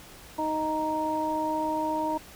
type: harmonic tone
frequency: 311.1 Hz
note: D#4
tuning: in tune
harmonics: 1 / 2 / 3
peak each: -31 / -32 / -28 dBFS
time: 0.38-2.18 s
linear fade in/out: 10 ms
effects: pink hiss -48 dBFS RMS until 2.35 s